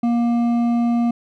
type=tone with hard clipping; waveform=triangle; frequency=236.3 Hz; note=A#3; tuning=24 cents sharp; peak=-17 dBFS; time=0.03-1.11 s; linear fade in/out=5 ms; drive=11 dB; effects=none